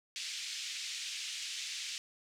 pink band-pass noise, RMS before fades -41 dBFS, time 0.16-1.98 s, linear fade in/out 0 ms, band 2500 to 7100 Hz, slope 24 dB/octave, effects none

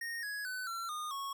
square tone with pitch steps, 1854 / 1670.9 / 1505.9 / 1357.2 / 1223.2 / 1102.4 Hz, A#6 / G#6 / F#6 / F6 / D#6 / C#6, -10 / +10 / +30 / -50 / -30 / -10 cents, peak -38 dBFS, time 0.01-1.33 s, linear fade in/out 5 ms, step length 220 ms, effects none

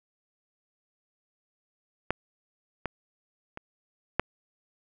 clicks, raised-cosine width 0.5 ms, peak -10 / -15 / -23 / -7 dBFS, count 4, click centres 2.106 / 2.857 / 3.574 / 4.196 s, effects none

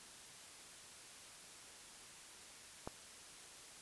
click, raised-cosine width 1 ms, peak -28 dBFS, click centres 2.875 s, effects white hiss -56 dBFS RMS until 3.81 s + resampled to 24000 Hz

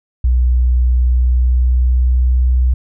sine tone with pitch glide, 61.7 to 62.71 Hz, B1 to B1, -1 to +27 cents, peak -9 dBFS, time 0.24-2.74 s, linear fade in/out 5 ms, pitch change +28 cents, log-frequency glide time 0.98-2.52 s, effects none

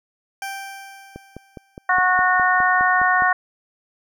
20% pulse tone with exponential decay, 784 Hz, G5, in tune, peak -21 dBFS, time 0.42-1.99 s, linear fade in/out 2 ms, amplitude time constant 340 ms
click train, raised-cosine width 2 ms, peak -20 dBFS, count 11, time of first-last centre 1.16-3.222 s, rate 4.85 Hz
harmonic tone, 366.7 Hz, F#4, 15 cents flat, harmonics 2 / 3 / 4 / 5, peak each -20 / -20 / -20 / -20 dBFS, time 1.89-3.33 s, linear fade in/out 5 ms
effects none

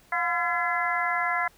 harmonic tone with a mistuned harmonic, 340.3 Hz, F4, 45 cents flat, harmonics 2 / 3 / 4 / 5 / 6, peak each -30 / -30 / -30 / -30 / -30 dBFS, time 0.12-1.48 s, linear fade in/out 5 ms, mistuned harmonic 2, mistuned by +77 cents, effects pink hiss -58 dBFS RMS until 1.57 s

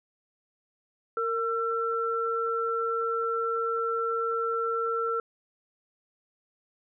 sine tone pair together, 460 / 1345.4 Hz, A#4 / E6, -23 / +35 cents, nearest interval octave + perfect fifth, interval 1858 cents, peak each -29 / -28 dBFS, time 1.17-5.2 s, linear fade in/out 2 ms, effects none

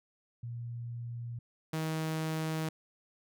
sine / sawtooth tone pair in turn, 118.5 / 158.59 Hz, A#2 / D#3, +29 / +33 cents, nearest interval perfect fourth, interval 504 cents, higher second, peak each -37 / -28 dBFS, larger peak second, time 0.43-1.39 / 1.73-2.69 s, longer neither, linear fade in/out 5 ms, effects none

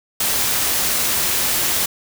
white noise, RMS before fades -19 dBFS, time 0.2-1.86 s, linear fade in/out 5 ms, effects none

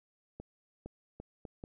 accelerating click train, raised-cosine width 2 ms, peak -30 dBFS, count 5, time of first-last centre 0.4-1.639 s, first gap 460 ms, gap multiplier 0.74, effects none

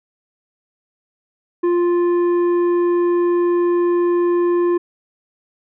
triangle tone with tanh clipping, 349.2 Hz, F4, in tune, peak -15 dBFS, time 1.63-4.78 s, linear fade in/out 10 ms, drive 12 dB, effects none

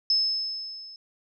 sine tone with level ramp, 5220 Hz, E8, 18 cents flat, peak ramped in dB -18 to -42 dBFS, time 0.1-0.96 s, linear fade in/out 2 ms, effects none

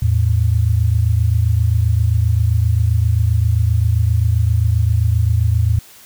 sine tone pair together, 82.41 / 110 Hz, E2 / A2, 0 / 0 cents, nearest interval perfect fourth, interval 500 cents, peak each -15 / -14 dBFS, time 0.02-5.79 s, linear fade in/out 5 ms, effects white hiss -43 dBFS RMS until 6.05 s

